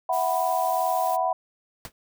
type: chord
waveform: sine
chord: E suspended second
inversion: none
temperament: just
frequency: 659.3 / 741.7 / 988.9 Hz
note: E5 / F#5 / B5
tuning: 0 / +4 / +2 cents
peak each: -27 / -24 / -27 dBFS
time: 0.09-1.33 s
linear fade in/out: 5 ms
type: noise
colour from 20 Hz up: blue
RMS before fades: -38 dBFS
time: 0.12-1.17 s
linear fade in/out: 20 ms
type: noise with exponential decay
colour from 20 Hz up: pink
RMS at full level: -32 dBFS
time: 1.85-1.92 s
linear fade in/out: 1 ms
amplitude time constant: 15 ms
effects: none